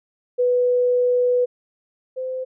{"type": "tone pair in turn", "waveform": "sine", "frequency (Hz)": [493.9, 515.6], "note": ["B4", "C5"], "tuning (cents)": [0, -26], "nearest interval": "minor second", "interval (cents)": 74, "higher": "second", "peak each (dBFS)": [-15, -24], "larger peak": "first", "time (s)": [[0.38, 1.46], [2.16, 2.45]], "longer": "first", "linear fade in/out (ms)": 20, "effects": []}